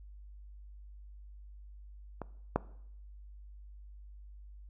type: clicks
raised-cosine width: 1 ms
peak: -24 / -13 dBFS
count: 2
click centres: 2.217 / 2.56 s
effects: noise-tail reverb RT60 0.7 s tail -19 dB re dry + added 50 Hz sine -48 dBFS peak until 4.69 s